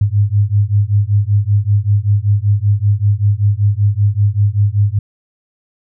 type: beating tone pair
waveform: sine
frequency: 100 / 105.2 Hz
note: G2 / G#2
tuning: +35 / +23 cents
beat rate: 5.2 Hz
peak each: -13 dBFS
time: 0.01-4.99 s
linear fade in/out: 5 ms
effects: none